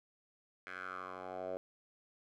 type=tone with band-pass filter sweep; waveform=10% pulse; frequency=92.5 Hz; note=F#2; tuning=in tune; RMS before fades=-44 dBFS; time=0.67-1.57 s; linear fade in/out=0 ms; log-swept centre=1800 to 570 Hz; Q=4.5; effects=none